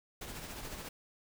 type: noise with tremolo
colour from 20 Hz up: pink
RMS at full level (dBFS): -42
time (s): 0.21-0.89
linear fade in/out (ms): 5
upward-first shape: triangle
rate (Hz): 14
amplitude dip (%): 50
effects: none